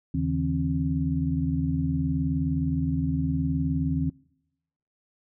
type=tone cluster; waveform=sine; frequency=79.4 / 140.4 / 159.7 / 267 Hz; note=D#2 / C#3 / D#3 / C4; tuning=+36 / +22 / +45 / +35 cents; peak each=-30 / -32 / -27 / -28 dBFS; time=0.14-4.1 s; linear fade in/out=5 ms; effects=noise-tail reverb RT60 0.9 s tail -25 dB re dry